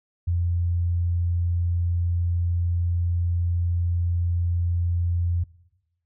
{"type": "tone", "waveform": "sine", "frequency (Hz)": 86.6, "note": "F2", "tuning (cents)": -14, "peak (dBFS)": -20, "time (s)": [0.27, 5.44], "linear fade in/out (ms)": 10, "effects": ["noise-tail reverb RT60 1.0 s tail -21 dB re dry"]}